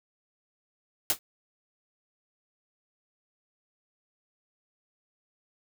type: noise with exponential decay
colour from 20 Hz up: white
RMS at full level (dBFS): -19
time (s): 1.1-1.19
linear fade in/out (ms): 1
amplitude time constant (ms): 18
effects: none